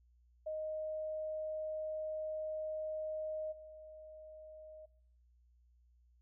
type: tone with level steps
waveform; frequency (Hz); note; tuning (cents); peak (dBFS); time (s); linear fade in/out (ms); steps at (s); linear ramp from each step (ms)
sine; 622.3; D#5; 0; -37 / -50; 0.46-4.86; 10; 3.51; 20
effects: noise-tail reverb RT60 0.7 s tail -22 dB re dry + added 60 Hz sine -65 dBFS peak until 6.21 s